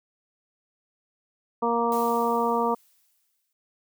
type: harmonic tone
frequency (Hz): 234.2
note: A#3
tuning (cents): +8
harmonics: 1 / 2 / 3 / 4 / 5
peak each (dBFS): -29 / -26 / -30 / -26 / -29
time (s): 1.62-2.75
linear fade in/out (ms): 10
type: noise with exponential decay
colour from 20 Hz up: blue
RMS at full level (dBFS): -38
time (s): 1.92-3.53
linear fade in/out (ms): 1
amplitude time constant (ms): 350
effects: none